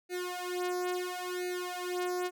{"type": "tone with flanger", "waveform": "sawtooth", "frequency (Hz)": 360, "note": "F#4", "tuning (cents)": -47, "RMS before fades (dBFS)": -35, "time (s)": [0.09, 2.31], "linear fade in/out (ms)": 50, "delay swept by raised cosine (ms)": [0.46, 2.96], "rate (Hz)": 0.73, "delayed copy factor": 1, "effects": []}